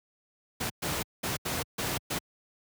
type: noise bursts at uneven times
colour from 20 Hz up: pink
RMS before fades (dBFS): -31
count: 6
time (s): 0.6-0.7 / 0.82-1.03 / 1.23-1.37 / 1.45-1.63 / 1.78-1.98 / 2.1-2.19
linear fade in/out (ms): 10
effects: high-pass 80 Hz 12 dB/octave